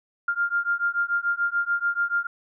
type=beating tone pair; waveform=sine; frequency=1396.9 / 1403.8 Hz; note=F6 / F6; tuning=0 / +9 cents; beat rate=6.9 Hz; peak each=-25 dBFS; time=0.28-2.27 s; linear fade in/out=5 ms; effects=none